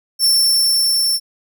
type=tone with level ramp; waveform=sawtooth; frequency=5410 Hz; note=E8; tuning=44 cents sharp; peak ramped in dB=-8 to -12 dBFS; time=0.19-1.2 s; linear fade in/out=50 ms; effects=none